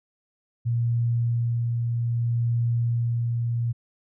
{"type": "tone with tremolo", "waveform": "sine", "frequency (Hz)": 117.9, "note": "A#2", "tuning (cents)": 20, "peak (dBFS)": -20, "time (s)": [0.65, 3.73], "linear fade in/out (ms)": 20, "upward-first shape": "sine", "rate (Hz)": 0.63, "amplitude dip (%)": 25, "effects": []}